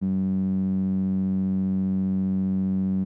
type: tone with band-pass filter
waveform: sawtooth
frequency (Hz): 95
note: F#2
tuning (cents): +46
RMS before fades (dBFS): -24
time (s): 0.01-3.05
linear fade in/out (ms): 20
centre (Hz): 200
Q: 6.5
effects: none